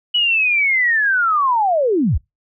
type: linear sweep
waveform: sine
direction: down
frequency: 2960 to 42.52 Hz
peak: -13 dBFS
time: 0.14-2.18 s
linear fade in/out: 10 ms
effects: noise-tail reverb RT60 0.2 s tail -26 dB re dry